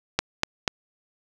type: click train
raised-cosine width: 0.2 ms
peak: -3 dBFS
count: 3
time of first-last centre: 0.19-0.678 s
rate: 4.1 Hz
effects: none